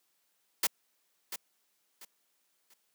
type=noise with echo; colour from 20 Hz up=white; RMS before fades=-27 dBFS; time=0.63-0.67 s; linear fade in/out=5 ms; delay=690 ms; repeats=3; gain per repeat=-11 dB; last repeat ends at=2.74 s; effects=white hiss -75 dBFS RMS until 2.94 s + high-pass 200 Hz 12 dB/octave